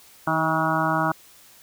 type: harmonic tone with a mistuned harmonic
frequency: 160 Hz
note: D#3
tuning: 49 cents sharp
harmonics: 1 / 2 / 4 / 5 / 6 / 7 / 8 / 9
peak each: -28 / -28 / -28 / -28 / -28 / -28 / -28 / -28 dBFS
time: 0.27-1.12 s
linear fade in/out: 5 ms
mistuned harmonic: 2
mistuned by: -23 cents
effects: white hiss -51 dBFS RMS until 1.62 s